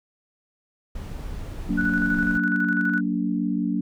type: noise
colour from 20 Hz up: brown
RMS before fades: -33 dBFS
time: 0.95-2.38 s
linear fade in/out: 5 ms
type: chord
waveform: sine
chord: Gb augmented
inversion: none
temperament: just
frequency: 185 / 231.2 / 289.1 Hz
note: Gb3 / Bb3 / D4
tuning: 0 / -14 / -27 cents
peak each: -26 dBFS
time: 1.69-3.81 s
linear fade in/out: 5 ms
type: tone with tremolo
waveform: sine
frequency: 1480 Hz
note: F#6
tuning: in tune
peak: -21 dBFS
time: 1.77-3.01 s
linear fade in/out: 20 ms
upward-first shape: square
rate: 12 Hz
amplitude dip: 45%
effects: none